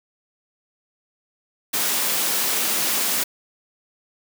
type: high-pass noise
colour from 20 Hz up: white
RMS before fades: -22 dBFS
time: 1.73-3.24 s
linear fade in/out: 10 ms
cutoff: 160 Hz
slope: 48 dB/octave
effects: none